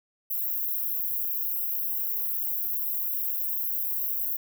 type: high-pass noise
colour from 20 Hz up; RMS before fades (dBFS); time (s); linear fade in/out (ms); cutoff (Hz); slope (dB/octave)
white; -29; 0.3-4.37; 10; 12000; 96
effects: none